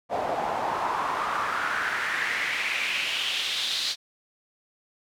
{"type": "noise with band-pass filter sweep", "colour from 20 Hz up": "pink", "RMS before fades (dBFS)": -28, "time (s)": [0.09, 3.96], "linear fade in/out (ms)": 50, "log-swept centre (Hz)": [660, 4200], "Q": 3.4, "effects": []}